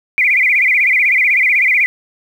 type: tone with vibrato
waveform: sine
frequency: 2206 Hz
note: C#7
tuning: 9 cents flat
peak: -9 dBFS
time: 0.18-1.86 s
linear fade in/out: 0 ms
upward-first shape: sine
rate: 16 Hz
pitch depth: 180 cents each way
effects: 7-bit